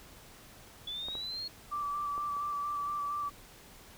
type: linear sweep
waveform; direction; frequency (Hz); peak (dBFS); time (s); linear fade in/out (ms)
sine; up; 3427 to 4327; -36; 0.87-1.48; 5
type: clicks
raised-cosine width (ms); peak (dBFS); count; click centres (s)
1; -29 / -29 / -31 / -36; 4; 1.085 / 1.153 / 2.179 / 2.367
type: tone with vibrato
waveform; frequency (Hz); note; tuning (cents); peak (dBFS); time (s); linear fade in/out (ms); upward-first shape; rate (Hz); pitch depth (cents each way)
sine; 1164; D6; -16; -32; 1.71-3.3; 20; square; 4.3; 16
effects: pink hiss -54 dBFS RMS until 3.97 s